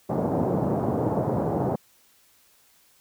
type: band-pass noise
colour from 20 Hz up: pink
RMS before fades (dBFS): -25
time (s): 0.09-1.76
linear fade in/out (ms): 10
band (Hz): 110 to 820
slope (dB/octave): 24
effects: white hiss -60 dBFS RMS until 3 s